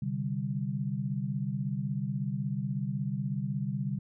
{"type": "chord", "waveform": "sine", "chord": "C suspended second", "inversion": "none", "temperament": "just", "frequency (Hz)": [130.81, 147.16, 196.22], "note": ["C3", "D3", "G3"], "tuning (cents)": [0, 4, 2], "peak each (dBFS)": -34, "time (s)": [0.02, 3.99], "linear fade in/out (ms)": 5, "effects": []}